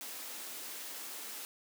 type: high-pass noise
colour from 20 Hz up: white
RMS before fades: -44 dBFS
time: 0.01-1.45 s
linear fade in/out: 0 ms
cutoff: 210 Hz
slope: 96 dB/octave
effects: none